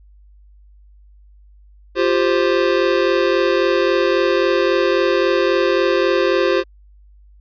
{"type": "chord", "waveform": "square", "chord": "F suspended second", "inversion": "none", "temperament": "just", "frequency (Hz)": [349.2, 392.9, 523.8], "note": ["F4", "G4", "C5"], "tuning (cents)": [0, 4, 2], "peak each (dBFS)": -19, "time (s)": [1.95, 6.64], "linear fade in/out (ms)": 50, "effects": ["added 50 Hz sine -44 dBFS peak until 7.4 s", "resampled to 11025 Hz"]}